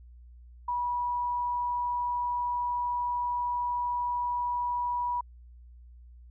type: tone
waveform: sine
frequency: 973 Hz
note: B5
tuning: 26 cents flat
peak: -27 dBFS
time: 0.68-5.21 s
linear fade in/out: 5 ms
effects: added 60 Hz sine -48 dBFS peak until 6.3 s

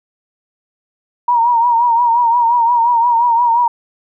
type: tone with vibrato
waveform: sine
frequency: 944 Hz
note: A#5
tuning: 22 cents sharp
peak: -9 dBFS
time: 1.28-3.68 s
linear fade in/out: 5 ms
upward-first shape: triangle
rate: 5.7 Hz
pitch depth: 73 cents each way
effects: none

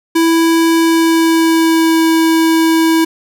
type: tone with pitch glide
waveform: square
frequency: 329.6 to 325.3 Hz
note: E4 to E4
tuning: 0 to -23 cents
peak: -9 dBFS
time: 0.15-3.05 s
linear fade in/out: 10 ms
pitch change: -23 cents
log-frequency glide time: 0.77-2.04 s
effects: none

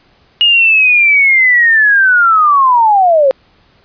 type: linear sweep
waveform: sine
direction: down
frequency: 2878 to 517 Hz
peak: -5 dBFS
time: 0.41-3.31 s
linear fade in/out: 0 ms
effects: pink hiss -50 dBFS RMS until 3.84 s + resampled to 11025 Hz

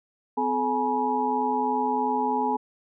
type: tone cluster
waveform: sine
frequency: 255.5 / 431 / 843 / 966 Hz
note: C4 / A4 / G#5 / B5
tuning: -41 / -36 / +26 / -39 cents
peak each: -29 / -30 / -25 / -29 dBFS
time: 0.37-2.57 s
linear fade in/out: 10 ms
effects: none

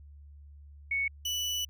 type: tone pair in turn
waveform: sine / 30% pulse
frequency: 2217 / 2967 Hz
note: C#7 / F#7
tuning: 0 / +4 cents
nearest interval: perfect fourth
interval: 504 cents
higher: second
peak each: -27 dBFS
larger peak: neither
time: 0.91-1.08 / 1.25-1.65 s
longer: second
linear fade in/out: 5 ms
effects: added 72 Hz sine -48 dBFS peak until 1.69 s

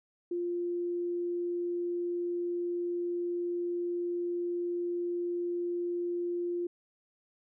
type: tone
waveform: sine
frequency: 349.2 Hz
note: F4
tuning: in tune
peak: -30 dBFS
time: 0.31-6.67 s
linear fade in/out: 5 ms
effects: none

